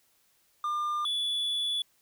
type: tone pair in turn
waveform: triangle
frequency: 1200 / 3435 Hz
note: D6 / A7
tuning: +37 / -42 cents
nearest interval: octave + tritone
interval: 1821 cents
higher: second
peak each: -26 dBFS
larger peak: neither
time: 0.64-1.05 / 1.05-1.82 s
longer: second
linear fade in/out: 2 ms
effects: white hiss -68 dBFS RMS until 2.01 s

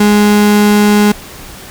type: tone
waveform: 35% pulse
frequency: 207.7 Hz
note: G#3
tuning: in tune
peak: -4 dBFS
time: 0-1.12 s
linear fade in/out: 5 ms
effects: pink hiss -31 dBFS RMS until 1.7 s

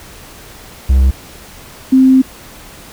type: tone pair in turn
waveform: triangle / sine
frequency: 65.9 / 261.8 Hz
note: C2 / C4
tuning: +13 / +1 cents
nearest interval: 2 octaves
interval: 2388 cents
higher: second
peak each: -4 dBFS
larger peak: neither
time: 0.89-1.11 / 1.92-2.22 s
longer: second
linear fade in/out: 10 ms
effects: pink hiss -36 dBFS RMS until 2.92 s

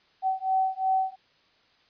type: beating tone pair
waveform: sine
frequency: 759 / 761.8 Hz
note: F#5 / G5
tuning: +44 / -50 cents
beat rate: 2.8 Hz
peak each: -26 dBFS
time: 0.22-1.16 s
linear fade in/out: 50 ms
effects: white hiss -63 dBFS RMS until 1.89 s + resampled to 11025 Hz

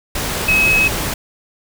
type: tone in noise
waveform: sine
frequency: 2560 Hz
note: D#7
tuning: 49 cents sharp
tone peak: -11 dBFS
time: 0.48-0.88 s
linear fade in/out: 5 ms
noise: pink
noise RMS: -21 dBFS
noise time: 0.15-1.14 s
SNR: +7 dB
effects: none

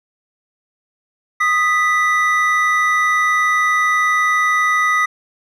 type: tone pair together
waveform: triangle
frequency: 1244.5 / 1972.2 Hz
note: D#6 / B6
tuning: 0 / -3 cents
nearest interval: minor sixth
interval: 797 cents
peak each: -14 dBFS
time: 1.4-5.06 s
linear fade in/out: 10 ms
effects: none

